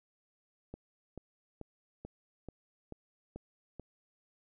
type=click train; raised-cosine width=2 ms; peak=-30 dBFS; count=8; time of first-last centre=0.74-3.797 s; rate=2.29 Hz; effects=none